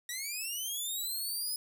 10% pulse linear sweep, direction up, 1892 to 5090 Hz, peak -27 dBFS, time 0.09-1.56 s, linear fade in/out 2 ms, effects none

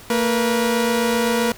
sawtooth tone pair together, 228 / 483.7 Hz, A#3 / B4, -38 / -36 cents, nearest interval octave + minor second, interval 1302 cents, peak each -16 dBFS, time 0.1-1.52 s, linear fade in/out 2 ms, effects pink hiss -42 dBFS RMS until 1.57 s

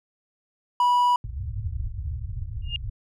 triangle tone, 978 Hz, B5, 17 cents flat, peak -15 dBFS, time 0.8-1.16 s, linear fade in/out 2 ms
white low-pass noise, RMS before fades -31 dBFS, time 1.24-2.9 s, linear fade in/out 2 ms, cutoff 110 Hz, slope 48 dB/octave
sine tone with exponential growth, 2825 Hz, F7, 19 cents sharp, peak -22 dBFS, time 2.62-2.76 s, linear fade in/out 1 ms, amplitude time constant 30 ms
effects none

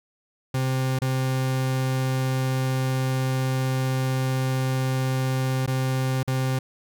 40% pulse tone with dropouts, 130.81 Hz, C3, in tune, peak -21 dBFS, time 0.54-6.59 s, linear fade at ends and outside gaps 5 ms, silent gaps 0.989-1.017 / 5.663-5.676 / 6.231-6.276 s, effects none

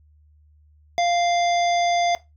harmonic tone, 696 Hz, F5, 6 cents flat, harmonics 1 / 3 / 5 / 7 / 9, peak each -18 / -28 / -32 / -35 / -37 dBFS, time 0.98-2.15 s, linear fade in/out 0 ms, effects noise-tail reverb RT60 0.2 s tail -17 dB re dry + added 75 Hz sine -52 dBFS peak until 2.36 s

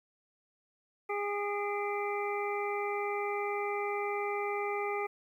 harmonic tone with a mistuned harmonic, 409.1 Hz, G#4, 26 cents flat, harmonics 1 / 2 / 3 / 5 / 6, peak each -34 / -37 / -39 / -41 / -42 dBFS, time 1.09-5.07 s, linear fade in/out 10 ms, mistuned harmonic 6, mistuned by -70 cents, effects 11-bit

